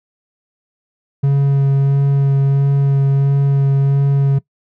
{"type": "tone with vibrato", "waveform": "triangle", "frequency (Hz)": 138.7, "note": "C#3", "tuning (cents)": 1, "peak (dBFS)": -8, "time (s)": [1.23, 4.39], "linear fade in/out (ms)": 10, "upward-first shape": "sine", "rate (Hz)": 1.5, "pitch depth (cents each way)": 12, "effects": ["noise-tail reverb RT60 0.1 s tail -20 dB re dry"]}